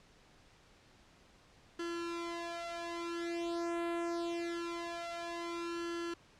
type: tone with flanger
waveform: sawtooth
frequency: 340.5 Hz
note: F4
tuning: 44 cents flat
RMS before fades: -39 dBFS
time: 1.79-6.14 s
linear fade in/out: 5 ms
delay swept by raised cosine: 0.65 to 2.85 ms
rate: 0.24 Hz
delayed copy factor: +0.9
effects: pink hiss -63 dBFS RMS until 6.39 s + low-pass 6000 Hz 12 dB/octave